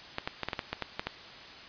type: clicks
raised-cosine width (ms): 0.3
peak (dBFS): -15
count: 10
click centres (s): 0.184 / 0.275 / 0.433 / 0.486 / 0.532 / 0.592 / 0.73 / 0.823 / 0.995 / 1.07
effects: white hiss -47 dBFS RMS until 1.68 s + resampled to 11025 Hz